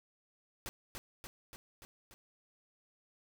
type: noise with echo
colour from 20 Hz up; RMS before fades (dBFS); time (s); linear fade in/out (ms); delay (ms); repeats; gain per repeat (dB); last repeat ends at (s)
pink; -42; 0.66-0.69; 0; 290; 5; -3; 2.14
effects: none